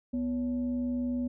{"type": "tone with frequency modulation", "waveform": "sine", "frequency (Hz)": 247, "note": "B3", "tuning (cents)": 0, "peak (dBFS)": -28, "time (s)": [0.13, 1.28], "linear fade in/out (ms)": 10, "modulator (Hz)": 313, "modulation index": 0.36, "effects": []}